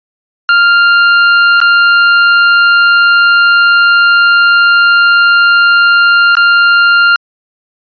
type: tone with dropouts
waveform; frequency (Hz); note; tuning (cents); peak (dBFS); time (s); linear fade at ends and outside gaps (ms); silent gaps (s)
40% pulse; 1396.9; F6; 0; -3; 0.49-7.16; 1; 1.603-1.614 / 6.353-6.369
effects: resampled to 11025 Hz